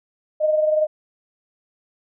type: tone pair together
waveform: sine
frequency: 615 / 636 Hz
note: D#5 / D#5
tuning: -20 / +38 cents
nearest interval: minor second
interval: 58 cents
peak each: -16 / -25 dBFS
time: 0.4-0.87 s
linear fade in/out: 20 ms
effects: none